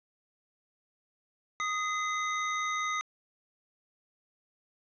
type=tone pair together; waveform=square; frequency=1244.5 / 2046 Hz; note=D#6 / C7; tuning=0 / -39 cents; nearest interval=major sixth; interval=861 cents; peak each=-32 / -35 dBFS; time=1.6-3.01 s; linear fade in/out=0 ms; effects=resampled to 16000 Hz + 11-bit